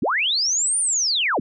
sine linear two-way sweep, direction up then down, 130.81 to 9397 to 130.81 Hz, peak -18 dBFS, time 0.02-1.4 s, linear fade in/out 5 ms, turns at 0.79 s, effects none

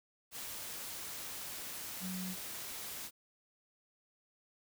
sine tone in noise, 185 Hz, F#3, in tune, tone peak -39 dBFS, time 2-2.36 s, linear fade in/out 50 ms, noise white, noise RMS -44 dBFS, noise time 0.31-3.11 s, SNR +2 dB, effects none

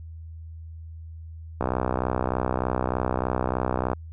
click train, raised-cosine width 1 ms, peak -10 dBFS, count 148, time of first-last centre 1.61-3.932 s, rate 63.3 Hz, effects added 81 Hz sine -37 dBFS peak until 4.12 s

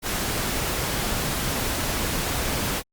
pink noise, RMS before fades -26 dBFS, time 0.02-2.83 s, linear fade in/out 50 ms, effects Opus 48 kbps

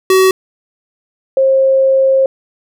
square / sine tone pair in turn, 377.6 / 534 Hz, F#4 / C5, +35 / +35 cents, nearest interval tritone, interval 600 cents, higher second, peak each -7 dBFS, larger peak neither, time 0.1-0.31 / 1.37-2.26 s, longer second, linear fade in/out 2 ms, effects none

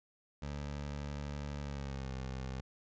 20% pulse tone with pitch glide, 72.1 to 65.36 Hz, D2 to C2, -31 to -1 cents, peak -34 dBFS, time 0.42-2.61 s, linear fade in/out 5 ms, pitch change -170 cents, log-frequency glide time 1.59-2.14 s, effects resampled to 16000 Hz

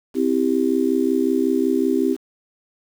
sine chord, C major, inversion none, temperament just, 261.6 / 327 / 392.4 Hz, C4 / E4 / G4, 0 / -14 / +2 cents, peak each -20 / -21 / -21 dBFS, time 0.14-2.17 s, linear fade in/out 50 ms, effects 7-bit

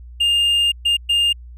triangle tone bursts at uneven times, 2814 Hz, F7, 12 cents sharp, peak -12 dBFS, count 3, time 0.2-0.72 / 0.85-0.97 / 1.09-1.33 s, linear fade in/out 10 ms, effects added 60 Hz sine -35 dBFS peak until 1.57 s + resampled to 32000 Hz

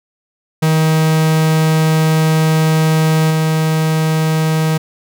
45% pulse tone with level steps, 158.1 Hz, D#3, 28 cents sharp, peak -10 / -12 dBFS, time 0.62-4.78 s, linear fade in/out 10 ms, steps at 3.3 s, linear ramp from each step 10 ms, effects none

